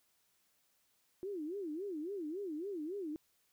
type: tone with vibrato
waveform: sine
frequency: 349.2 Hz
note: F4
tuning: in tune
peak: -38 dBFS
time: 1.23-3.16 s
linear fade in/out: 0 ms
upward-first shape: sine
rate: 3.6 Hz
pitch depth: 280 cents each way
effects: white hiss -75 dBFS RMS until 3.52 s